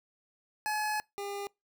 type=tone pair in turn; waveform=25% pulse; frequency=850 / 402.8 Hz; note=G#5 / G4; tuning=+40 / +47 cents; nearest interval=octave + minor second; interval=1293 cents; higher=first; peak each=-26 / -32 dBFS; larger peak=first; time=0.66-1 / 1.18-1.47 s; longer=first; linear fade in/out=0 ms; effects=noise-tail reverb RT60 0.2 s tail -25 dB re dry